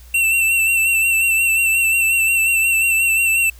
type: tone with vibrato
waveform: square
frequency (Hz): 2695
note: E7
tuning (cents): +38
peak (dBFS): -14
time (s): 0.14-3.5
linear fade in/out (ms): 5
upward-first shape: sine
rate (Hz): 5.6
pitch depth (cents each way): 37
effects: added 60 Hz sine -39 dBFS peak until 3.59 s + white hiss -49 dBFS RMS until 3.59 s